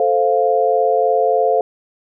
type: chord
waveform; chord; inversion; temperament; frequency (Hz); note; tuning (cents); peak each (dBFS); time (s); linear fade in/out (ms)
sine; F major; first; equal; 440 / 523.3 / 698.5; A4 / C5 / F5; 0 / 0 / 0; -17 / -17 / -16; 0-1.61; 2
effects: none